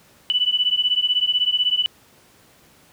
sine beating tone pair, 2967 / 2983 Hz, F#7 / F#7, +4 / +13 cents, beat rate 16 Hz, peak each -20 dBFS, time 0.3-1.86 s, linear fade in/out 0 ms, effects pink hiss -53 dBFS RMS until 2.92 s + high-pass 80 Hz 12 dB/octave

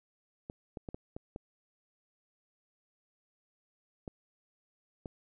clicks, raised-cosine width 2 ms, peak -27 dBFS, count 8, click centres 0.499 / 0.772 / 0.888 / 0.945 / 1.165 / 1.361 / 4.078 / 5.058 s, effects none

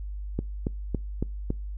click train, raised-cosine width 3 ms, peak -14 dBFS, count 5, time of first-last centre 0.39-1.504 s, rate 3.59 Hz, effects noise-tail reverb RT60 0.3 s tail -26 dB re dry + added 50 Hz sine -32 dBFS peak until 1.77 s

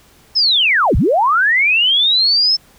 sine linear two-way sweep, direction down then up, 5330 to 31.12 to 5330 Hz, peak -10 dBFS, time 0.35-2.57 s, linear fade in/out 20 ms, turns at 0.96 s, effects pink hiss -49 dBFS RMS until 2.78 s

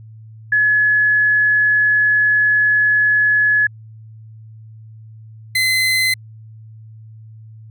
sine / 30% pulse tone pair in turn, 1700 / 2048 Hz, G#6 / C7, +40 / -38 cents, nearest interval minor third, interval 322 cents, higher second, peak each -11 dBFS, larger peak neither, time 0.52-3.67 / 5.55-6.14 s, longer first, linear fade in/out 5 ms, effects added 110 Hz sine -36 dBFS peak until 7.7 s

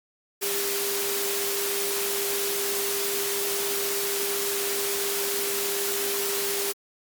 sine tone in noise, 400 Hz, G4, 35 cents sharp, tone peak -30 dBFS, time 0.41-6.73 s, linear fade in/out 20 ms, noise white, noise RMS -28 dBFS, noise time 0.41-6.73 s, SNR -5 dB, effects high-pass 200 Hz 12 dB/octave + Opus 48 kbps

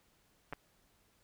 clicks, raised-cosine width 0.5 ms, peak -26 dBFS, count 2, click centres 0.526 / 0.533 s, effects pink hiss -71 dBFS RMS until 1.23 s

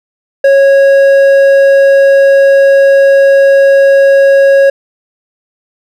sine tone with hard clipping, 550 Hz, C#5, 14 cents flat, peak -4 dBFS, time 0.44-4.7 s, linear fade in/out 5 ms, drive 6 dB, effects none

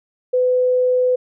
sine tone, 503 Hz, B4, 32 cents sharp, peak -13 dBFS, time 0.33-1.16 s, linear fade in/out 10 ms, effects none

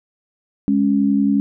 sine tone pair together, 206.2 / 277.2 Hz, G#3 / C#4, -12 / 0 cents, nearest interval perfect fourth, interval 512 cents, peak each -16 dBFS, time 0.68-1.4 s, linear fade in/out 0 ms, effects none

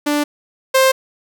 sawtooth tone pair in turn, 293.7 / 527.3 Hz, D4 / C5, 0 / +13 cents, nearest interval minor seventh, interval 1013 cents, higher second, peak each -11 / -6 dBFS, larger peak second, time 0.06-0.24 / 0.74-0.92 s, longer neither, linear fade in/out 10 ms, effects none

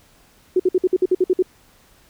sine tone bursts, 367.6 Hz, F#4, 11 cents flat, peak -12 dBFS, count 10, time 0.56-1.425 s, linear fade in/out 5 ms, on 37 ms, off 55 ms, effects pink hiss -54 dBFS RMS until 2.09 s

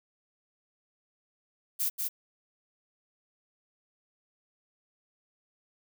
violet noise with echo, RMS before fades -29 dBFS, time 1.79-1.9 s, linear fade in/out 20 ms, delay 190 ms, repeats 1, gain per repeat -3 dB, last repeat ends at 2.09 s, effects none

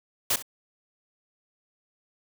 white noise with echo, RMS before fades -24 dBFS, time 0.3-0.36 s, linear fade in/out 5 ms, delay 65 ms, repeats 1, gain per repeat -15 dB, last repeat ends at 0.425 s, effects none

